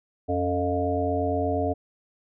harmonic tone with a mistuned harmonic, 88.4 Hz, F2, 22 cents sharp, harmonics 1 / 3 / 5 / 7 / 8, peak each -29 / -29 / -29 / -29 / -29 dBFS, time 0.28-1.74 s, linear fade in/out 20 ms, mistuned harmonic 3, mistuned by +76 cents, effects none

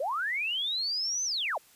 sine linear two-way sweep, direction up then down, 493.9 to 6210 to 493.9 Hz, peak -28 dBFS, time 0-1.58 s, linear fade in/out 5 ms, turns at 1.24 s, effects white hiss -59 dBFS RMS until 1.75 s + resampled to 32000 Hz

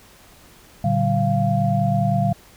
sine tone cluster, 115.5 / 145.1 / 191.2 / 692 Hz, A#2 / D3 / G3 / F5, -16 / -21 / -43 / -16 cents, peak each -22 dBFS, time 0.84-2.33 s, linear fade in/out 5 ms, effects pink hiss -49 dBFS RMS until 2.56 s

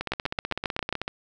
two click trains, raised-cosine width 0.3 ms, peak -13 / -10 dBFS, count 18 / 7, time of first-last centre 0.01-1.079 / 0.12-0.926 s, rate 15.9 / 7.44 Hz, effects none

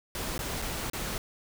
pink noise with dropouts, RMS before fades -34 dBFS, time 0.15-1.18 s, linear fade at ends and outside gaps 1 ms, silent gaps 0.379-0.391 / 0.618-0.622 / 0.899-0.933 s, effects none

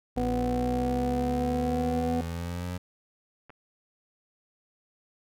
25% pulse linear sweep, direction up, 54.9 to 90.5 Hz, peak -28 dBFS, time 0.16-2.78 s, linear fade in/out 10 ms
harmonic tone, 247.1 Hz, B3, 1 cent sharp, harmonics 1 / 2 / 3, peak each -28 / -31 / -33 dBFS, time 0.17-2.21 s, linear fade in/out 2 ms
clicks, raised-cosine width 0.5 ms, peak -34 dBFS, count 2, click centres 3.496 / 3.503 s
effects none

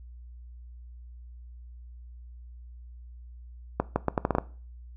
accelerating click train, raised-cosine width 1 ms, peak -9 dBFS, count 8, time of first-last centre 3.8-4.384 s, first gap 160 ms, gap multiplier 0.77, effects noise-tail reverb RT60 0.4 s tail -19 dB re dry + added 60 Hz sine -43 dBFS peak until 4.96 s

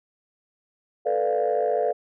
sine chord, B half-diminished seventh, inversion third, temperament equal, 440 / 493.9 / 587.3 / 698.5 Hz, A4 / B4 / D5 / F5, 0 / 0 / 0 / 0 cents, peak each -25 dBFS, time 1.05-1.93 s, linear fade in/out 20 ms, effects tanh soft clip ceiling -14 dBFS

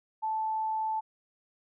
sine tone, 876 Hz, A5, 8 cents flat, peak -28 dBFS, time 0.22-1.01 s, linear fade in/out 20 ms, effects none

